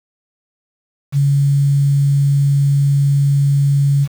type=tone with quantisation; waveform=sine; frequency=140.7 Hz; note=C#3; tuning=26 cents sharp; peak=-10 dBFS; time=1.12-4.08 s; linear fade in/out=50 ms; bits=6; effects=none